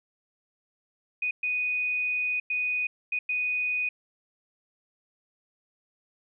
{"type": "tone bursts at uneven times", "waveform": "sine", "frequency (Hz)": 2484, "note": "D#7", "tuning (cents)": -3, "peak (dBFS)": -25, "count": 5, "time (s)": [[1.22, 1.31], [1.43, 2.4], [2.5, 2.87], [3.12, 3.19], [3.29, 3.89]], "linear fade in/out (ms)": 5, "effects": []}